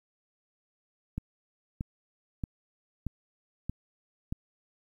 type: click train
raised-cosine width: 5 ms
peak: -20 dBFS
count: 6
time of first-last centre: 1.18-4.325 s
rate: 1.59 Hz
effects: 10-bit